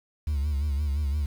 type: tone with vibrato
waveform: sine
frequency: 72.3 Hz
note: D2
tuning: 27 cents flat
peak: -21 dBFS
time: 0.27-1.26 s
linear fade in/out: 5 ms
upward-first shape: sine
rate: 5.8 Hz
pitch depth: 95 cents each way
effects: tanh soft clip ceiling -23 dBFS + 8-bit